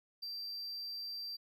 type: tone with ADSR envelope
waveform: triangle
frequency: 4699 Hz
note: D8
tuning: in tune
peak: -37 dBFS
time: 0.22-1.37 s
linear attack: 14 ms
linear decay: 8 ms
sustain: -2 dB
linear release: 17 ms
effects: none